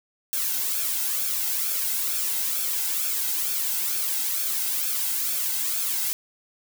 blue noise with flanger, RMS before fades -26 dBFS, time 0.33-6.13 s, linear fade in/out 0 ms, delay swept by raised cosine 1 to 1.73 ms, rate 2.2 Hz, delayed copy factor -0.6, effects none

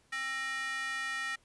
square tone with high-pass filter, 266.5 Hz, C4, 32 cents sharp, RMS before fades -36 dBFS, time 0.12-1.36 s, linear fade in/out 10 ms, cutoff 1700 Hz, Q 5.2, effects pink hiss -68 dBFS RMS until 1.44 s + resampled to 24000 Hz

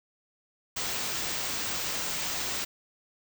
white band-stop noise, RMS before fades -32 dBFS, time 0.76-2.65 s, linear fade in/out 10 ms, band 8200 to 16000 Hz, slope 48 dB/octave, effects none

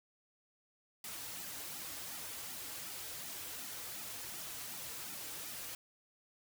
white noise with flanger, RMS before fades -45 dBFS, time 1.04-5.75 s, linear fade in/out 2 ms, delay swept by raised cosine 1.8 to 5.5 ms, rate 2.7 Hz, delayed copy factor -0.85, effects none

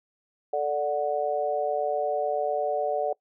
sine chord, D major, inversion second, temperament equal with one note detuned, 440 / 587.3 / 736.2 Hz, A4 / D5 / F#5, 0 / 0 / -9 cents, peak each -30 / -27 / -28 dBFS, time 0.53-3.13 s, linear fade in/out 5 ms, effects noise-tail reverb RT60 0.1 s tail -23 dB re dry

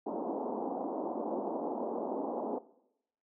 pink band-pass noise, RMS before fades -36 dBFS, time 0.06-2.59 s, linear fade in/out 10 ms, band 230 to 920 Hz, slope 48 dB/octave, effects noise-tail reverb RT60 0.8 s tail -19 dB re dry

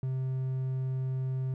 triangle tone, 130.81 Hz, C3, in tune, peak -27 dBFS, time 0.03-1.54 s, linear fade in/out 2 ms, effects none

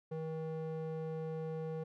square tone with band-pass filter, 159.5 Hz, D#3, 43 cents sharp, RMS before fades -40 dBFS, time 0.11-1.84 s, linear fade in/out 10 ms, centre 370 Hz, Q 2.8, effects none

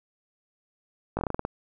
slowing click train, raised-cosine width 1 ms, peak -14 dBFS, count 9, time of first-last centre 1.17-1.451 s, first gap 19 ms, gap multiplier 1.17, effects none

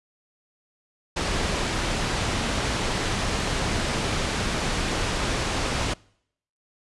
pink low-pass noise, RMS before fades -26 dBFS, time 1.16-5.94 s, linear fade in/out 10 ms, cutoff 6400 Hz, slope 12 dB/octave, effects noise-tail reverb RT60 0.7 s tail -25 dB re dry + resampled to 24000 Hz

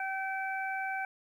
harmonic tone, 770 Hz, G5, 31 cents flat, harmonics 1 / 2 / 3, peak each -35 / -36 / -40 dBFS, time 0-1.05 s, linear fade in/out 2 ms, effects 11-bit

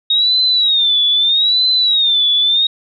sine tone with vibrato, 3729 Hz, A#7, in tune, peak -10 dBFS, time 0.1-2.67 s, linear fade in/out 5 ms, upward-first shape sine, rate 0.79 Hz, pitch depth 140 cents each way, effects none

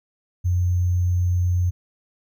sine tone with sample-and-hold, 89.2 Hz, F2, 37 cents sharp, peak -17 dBFS, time 0.44-1.71 s, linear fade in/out 20 ms, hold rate 6300 Hz, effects none

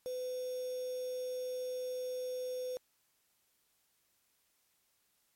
sine tone with quantisation, 504 Hz, B4, 35 cents sharp, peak -36 dBFS, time 0.06-2.77 s, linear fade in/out 0 ms, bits 8, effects white hiss -75 dBFS RMS until 5.35 s + MP3 64 kbps

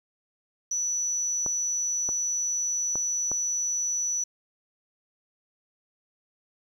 sine tone, 5930 Hz, F#8, 3 cents sharp, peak -25 dBFS, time 0.71-4.24 s, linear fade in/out 5 ms
clicks, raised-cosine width 1 ms, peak -22 dBFS, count 4, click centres 1.463 / 2.09 / 2.956 / 3.316 s
effects 9-bit

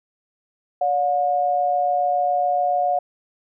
sine tone pair together, 572.9 / 720 Hz, D5 / F#5, -43 / -47 cents, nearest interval major third, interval 396 cents, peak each -24 / -18 dBFS, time 0.81-2.99 s, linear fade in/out 5 ms, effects none

